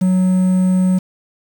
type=tone with quantisation; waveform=triangle; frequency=185 Hz; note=F#3; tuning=in tune; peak=-9 dBFS; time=0.01-0.99 s; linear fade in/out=10 ms; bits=6; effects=none